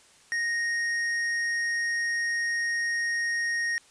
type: tone with hard clipping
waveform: sine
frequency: 1864.7 Hz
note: A#6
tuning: in tune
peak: -27 dBFS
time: 0.32-3.78 s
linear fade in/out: 0 ms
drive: 8 dB
effects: white hiss -57 dBFS RMS until 3.9 s + resampled to 22050 Hz